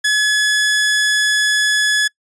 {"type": "tone", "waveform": "sawtooth", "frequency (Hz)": 1701, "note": "G#6", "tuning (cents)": 41, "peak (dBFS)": -9, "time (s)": [0.04, 2.08], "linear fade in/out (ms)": 10, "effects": ["noise-tail reverb RT60 0.1 s tail -26 dB re dry", "resampled to 22050 Hz"]}